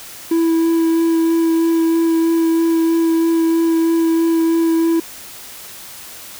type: tone with vibrato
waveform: triangle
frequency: 329.6 Hz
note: E4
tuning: in tune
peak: -10 dBFS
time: 0.31-5 s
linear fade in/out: 5 ms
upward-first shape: sine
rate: 3.1 Hz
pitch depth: 11 cents each way
effects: white hiss -35 dBFS RMS until 6.39 s